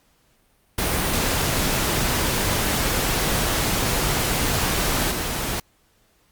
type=noise with level steps; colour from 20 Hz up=pink; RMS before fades=-22 / -26 dBFS; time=0.78-5.6 s; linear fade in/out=5 ms; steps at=5.11 s; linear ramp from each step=5 ms; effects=pink hiss -62 dBFS RMS until 6.31 s + Opus 48 kbps